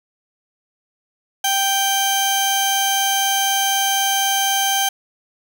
sawtooth tone pair together, 784 / 3136 Hz, G5 / G7, 0 / 0 cents, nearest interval 2 octaves, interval 2400 cents, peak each -15 dBFS, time 1.44-4.89 s, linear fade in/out 5 ms, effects none

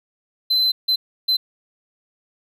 triangle tone bursts at uneven times, 4058 Hz, B7, 46 cents sharp, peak -14 dBFS, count 3, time 0.5-0.72 / 0.88-0.96 / 1.28-1.37 s, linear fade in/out 10 ms, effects none

